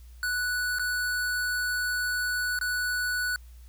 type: tone with dropouts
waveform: square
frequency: 1479 Hz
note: F#6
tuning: 1 cent flat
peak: -27 dBFS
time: 0.23-3.36 s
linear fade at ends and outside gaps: 1 ms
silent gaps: 0.786-0.795 / 2.589-2.612 s
effects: added 60 Hz sine -45 dBFS peak until 3.68 s + white hiss -62 dBFS RMS until 3.68 s